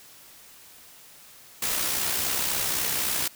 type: noise with amplitude modulation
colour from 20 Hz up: white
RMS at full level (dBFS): -25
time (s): 1.62-3.28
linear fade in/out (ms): 5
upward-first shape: sine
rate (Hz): 63.7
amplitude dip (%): 40
effects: white hiss -50 dBFS RMS until 3.35 s